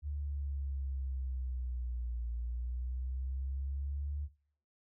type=exponential two-way sweep; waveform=sine; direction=down then up; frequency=73.42 to 58.27 to 73.42 Hz; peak=-35 dBFS; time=0.02-4.29 s; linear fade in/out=50 ms; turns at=2.3 s; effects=noise-tail reverb RT60 0.5 s tail -18 dB re dry